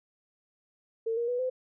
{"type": "tone with pitch steps", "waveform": "sine", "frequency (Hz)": [452.1, 471, 490.7, 511.3], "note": ["A4", "A#4", "B4", "C5"], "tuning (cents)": [47, 18, -11, -40], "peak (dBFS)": -27, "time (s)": [1.06, 1.5], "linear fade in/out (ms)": 10, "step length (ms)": 110, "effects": []}